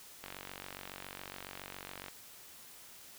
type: click train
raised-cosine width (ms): 0.3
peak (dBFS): -27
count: 88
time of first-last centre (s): 0.24-2.083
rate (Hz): 47.2
effects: white hiss -54 dBFS RMS until 3.18 s